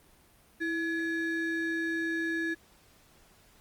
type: ring-modulated tone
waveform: triangle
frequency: 1012 Hz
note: B5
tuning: 42 cents sharp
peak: -24 dBFS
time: 0.6-2.55 s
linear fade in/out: 20 ms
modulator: 683 Hz
effects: pink hiss -61 dBFS RMS until 3.6 s + Opus 32 kbps